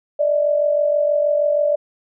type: tone pair together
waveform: sine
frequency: 587.3 / 633.6 Hz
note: D5 / D#5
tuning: 0 / +31 cents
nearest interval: minor second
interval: 131 cents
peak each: -15 / -22 dBFS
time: 0.19-1.76 s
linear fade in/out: 10 ms
effects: none

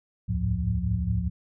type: tone cluster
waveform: sine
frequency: 67.7 / 79.9 / 105.2 / 109.9 / 177.2 Hz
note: C#2 / D#2 / G#2 / A2 / F3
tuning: -40 / +47 / +23 / -2 / +25 cents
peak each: -30 dBFS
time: 0.28-1.3 s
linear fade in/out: 20 ms
effects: none

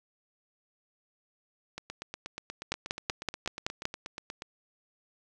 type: two click trains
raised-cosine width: 0.2 ms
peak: -12 / -21 dBFS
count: 7 / 23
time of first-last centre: 2.72-3.854 / 1.78-4.421 s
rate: 5.29 / 8.33 Hz
effects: none

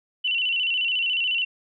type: tone with vibrato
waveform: sine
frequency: 2863 Hz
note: F7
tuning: 42 cents sharp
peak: -21 dBFS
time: 0.24-1.45 s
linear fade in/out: 10 ms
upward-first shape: square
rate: 14 Hz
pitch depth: 77 cents each way
effects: none

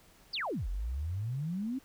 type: exponential two-way sweep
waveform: sine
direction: down then up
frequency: 5274 to 42.74 to 274.8 Hz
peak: -32 dBFS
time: 0.33-1.79 s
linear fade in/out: 10 ms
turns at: 0.68 s
effects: pink hiss -61 dBFS RMS until 1.84 s

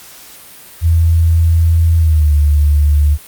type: tone with pitch glide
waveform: sine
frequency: 82.7 to 73.68 Hz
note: E2 to D2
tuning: +6 to +6 cents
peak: -7 dBFS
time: 0.81-3.18 s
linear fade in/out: 50 ms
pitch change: -200 cents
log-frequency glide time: 1.97-2.32 s
effects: white hiss -37 dBFS RMS until 3.27 s + Opus 48 kbps

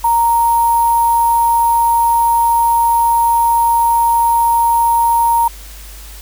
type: tone with sample-and-hold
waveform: sine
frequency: 932.3 Hz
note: A#5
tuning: in tune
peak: -9 dBFS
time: 0.04-5.48 s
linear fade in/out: 5 ms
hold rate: 11025 Hz
effects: added 50 Hz sine -32 dBFS peak until 6.21 s + white hiss -37 dBFS RMS until 6.21 s

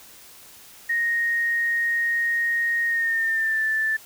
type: tone with pitch glide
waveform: sine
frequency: 1864.7 to 1761.1 Hz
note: A#6 to A6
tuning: 0 to +1 cents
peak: -20 dBFS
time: 0.89-3.97 s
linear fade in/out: 10 ms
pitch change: -99 cents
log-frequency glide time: 2.86-3.64 s
effects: white hiss -47 dBFS RMS until 4.05 s

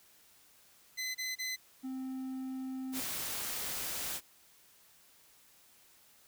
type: tone bursts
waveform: 20% pulse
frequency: 2030 Hz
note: B6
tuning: 47 cents sharp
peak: -30 dBFS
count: 3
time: 0.97-1.564 s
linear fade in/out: 20 ms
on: 180 ms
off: 27 ms
type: tone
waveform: triangle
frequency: 261.6 Hz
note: C4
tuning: in tune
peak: -35 dBFS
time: 1.83-3.01 s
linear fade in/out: 20 ms
type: noise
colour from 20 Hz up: white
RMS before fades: -38 dBFS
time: 2.92-4.21 s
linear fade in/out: 50 ms
effects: white hiss -63 dBFS RMS until 6.27 s

